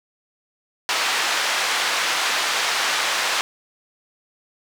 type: band-pass noise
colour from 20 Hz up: pink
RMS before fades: -22 dBFS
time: 0.89-3.41 s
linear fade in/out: 0 ms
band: 1000 to 5700 Hz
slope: 12 dB/octave
effects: none